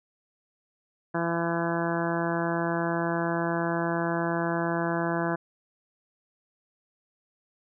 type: harmonic tone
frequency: 168.6 Hz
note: E3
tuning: 39 cents sharp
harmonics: 1 / 2 / 3 / 4 / 5 / 6 / 7 / 8 / 9 / 10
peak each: -31 / -30 / -36 / -32 / -37 / -35 / -40 / -41 / -36 / -38 dBFS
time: 1.14-5.36 s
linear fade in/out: 10 ms
effects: none